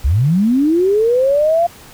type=linear sweep; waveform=sine; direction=up; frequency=56.2 to 698.5 Hz; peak=-10 dBFS; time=0.04-1.67 s; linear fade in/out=10 ms; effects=pink hiss -40 dBFS RMS until 1.93 s